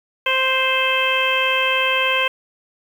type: harmonic tone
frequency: 523.3 Hz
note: C5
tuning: in tune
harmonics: 1 / 2 / 3 / 4 / 5 / 6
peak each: -24 / -23 / -25 / -25 / -20 / -23 dBFS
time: 0.26-2.28 s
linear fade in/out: 5 ms
effects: 7-bit